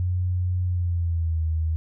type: tone with pitch glide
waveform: sine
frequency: 90.3 to 79.98 Hz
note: F#2 to D#2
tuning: -42 to +48 cents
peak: -21 dBFS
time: 0-1.76 s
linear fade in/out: 0 ms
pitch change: -210 cents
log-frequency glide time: 0.66-1.43 s
effects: none